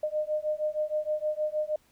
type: beating tone pair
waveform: sine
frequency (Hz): 607 / 613.4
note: D#5 / D#5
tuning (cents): -43 / -25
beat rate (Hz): 6.4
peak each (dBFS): -30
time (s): 0.03-1.76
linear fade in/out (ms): 5
effects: pink hiss -65 dBFS RMS until 1.91 s